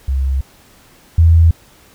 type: tone pair in turn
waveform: sine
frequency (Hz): 67 / 82.56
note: C2 / E2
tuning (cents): +42 / +3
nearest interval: major third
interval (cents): 361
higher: second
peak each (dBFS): -13 / -5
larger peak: second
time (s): 0.08-0.41 / 1.18-1.51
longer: neither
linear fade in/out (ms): 5
effects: pink hiss -47 dBFS RMS until 1.94 s